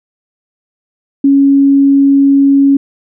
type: tone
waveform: sine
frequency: 277.2 Hz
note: C#4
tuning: in tune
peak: -4 dBFS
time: 1.24-2.77 s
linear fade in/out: 5 ms
effects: none